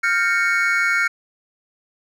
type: chord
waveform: triangle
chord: G half-diminished seventh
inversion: third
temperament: equal with one note detuned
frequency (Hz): 1396.9 / 1568 / 1829.4 / 2217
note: F6 / G6 / Bb6 / Db7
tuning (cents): 0 / 0 / -33 / 0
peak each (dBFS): -18 / -23 / -23 / -19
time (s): 0.03-1.08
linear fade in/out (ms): 10
effects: none